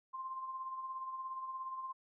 sine tone with tremolo, 1049 Hz, C6, 4 cents sharp, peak -38 dBFS, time 0.13-1.93 s, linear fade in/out 20 ms, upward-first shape sine, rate 17 Hz, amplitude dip 45%, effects none

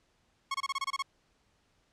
sawtooth tone bursts, 1094 Hz, C#6, 23 cents flat, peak -26 dBFS, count 9, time 0.51-1.024 s, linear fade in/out 5 ms, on 34 ms, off 26 ms, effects pink hiss -71 dBFS RMS until 1.92 s + low-pass 7000 Hz 12 dB/octave

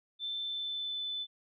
sine tone with pitch glide, 3542 to 3509 Hz, A7 to A7, +11 to -5 cents, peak -34 dBFS, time 0.19-1.27 s, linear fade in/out 50 ms, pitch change -16 cents, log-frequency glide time 0.4-1.02 s, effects none

